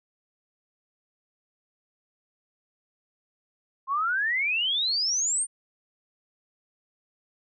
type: exponential sweep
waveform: sine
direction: up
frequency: 1046.5 to 9130 Hz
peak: -23 dBFS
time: 3.87-5.47 s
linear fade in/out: 50 ms
effects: none